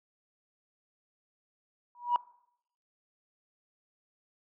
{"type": "tone with exponential growth", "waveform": "sine", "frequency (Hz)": 966, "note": "B5", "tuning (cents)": -39, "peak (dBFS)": -18, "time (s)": [1.95, 2.16], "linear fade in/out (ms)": 1, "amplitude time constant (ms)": 45, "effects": ["noise-tail reverb RT60 0.7 s tail -22 dB re dry", "tanh soft clip ceiling -19 dBFS"]}